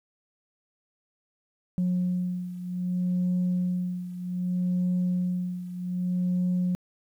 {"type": "beating tone pair", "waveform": "sine", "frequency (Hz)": [180, 180.64], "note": ["F#3", "F#3"], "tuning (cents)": [-47, -41], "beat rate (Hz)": 0.64, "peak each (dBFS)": [-25, -29], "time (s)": [1.78, 6.75], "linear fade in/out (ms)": 0, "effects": ["tanh soft clip ceiling -20 dBFS", "10-bit"]}